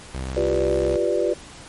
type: tone with pitch glide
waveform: sawtooth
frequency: 65.2 to 65.65 Hz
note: C2 to C2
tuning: -5 to +6 cents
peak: -23 dBFS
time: 0.14-0.97 s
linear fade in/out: 10 ms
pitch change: +11 cents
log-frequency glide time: 0.24-0.59 s
type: chord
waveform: sine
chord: G dominant seventh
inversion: third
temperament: equal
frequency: 349.2 / 392 / 493.9 / 587.3 Hz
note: F4 / G4 / B4 / D5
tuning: 0 / 0 / 0 / 0 cents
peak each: -24 dBFS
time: 0.36-1.34 s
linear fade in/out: 10 ms
effects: pink hiss -42 dBFS RMS until 1.68 s + MP3 48 kbps